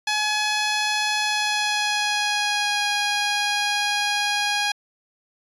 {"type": "tone with pitch glide", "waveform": "10% pulse", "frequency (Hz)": [846, 822.4], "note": ["G#5", "G#5"], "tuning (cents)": [32, -17], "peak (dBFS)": -12, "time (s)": [0.07, 4.72], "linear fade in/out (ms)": 5, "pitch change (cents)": -49, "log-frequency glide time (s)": [1.21, 2.87], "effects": ["resampled to 24000 Hz"]}